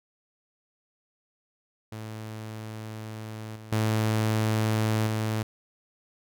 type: tone with level steps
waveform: sawtooth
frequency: 109.3 Hz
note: A2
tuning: 11 cents flat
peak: -32 / -38 / -19 / -22 dBFS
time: 1.92-5.43 s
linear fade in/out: 5 ms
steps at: 3.56 / 3.72 / 5.07 s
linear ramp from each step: 2 ms
effects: none